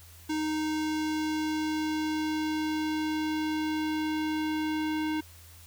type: tone with low-pass filter sweep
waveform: square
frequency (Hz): 309.8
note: D#4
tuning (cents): -7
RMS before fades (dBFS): -30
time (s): 0.29-5.21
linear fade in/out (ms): 10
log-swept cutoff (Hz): 6700 to 3300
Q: 1.1
effects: added 84 Hz sine -51 dBFS peak until 5.66 s + white hiss -54 dBFS RMS until 5.66 s